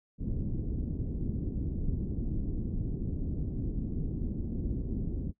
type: low-pass noise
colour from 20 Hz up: pink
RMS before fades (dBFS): -33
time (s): 0.18-5.33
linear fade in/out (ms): 50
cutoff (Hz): 310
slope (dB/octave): 24
effects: noise-tail reverb RT60 0.1 s tail -20 dB re dry